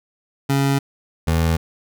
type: tone pair in turn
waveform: 25% pulse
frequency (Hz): 138.3 / 81.83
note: C#3 / E2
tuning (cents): -4 / -12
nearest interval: major sixth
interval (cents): 908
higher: first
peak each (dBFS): -12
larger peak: neither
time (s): 0.49-0.79 / 1.27-1.57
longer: neither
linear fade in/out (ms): 10
effects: none